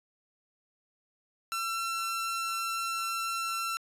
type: tone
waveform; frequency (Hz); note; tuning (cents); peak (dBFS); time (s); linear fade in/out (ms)
sawtooth; 1349; E6; +40; -27; 1.52-3.77; 0
effects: resampled to 32000 Hz